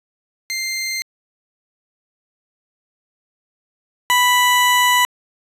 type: tone pair in turn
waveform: 20% pulse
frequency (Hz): 2093 / 987.8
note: C7 / B5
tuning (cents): 0 / 0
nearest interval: octave + minor second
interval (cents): 1300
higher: first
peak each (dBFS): -16 / -7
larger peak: second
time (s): 0.5-1.02 / 4.1-5.05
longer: second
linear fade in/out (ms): 0
effects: resampled to 32000 Hz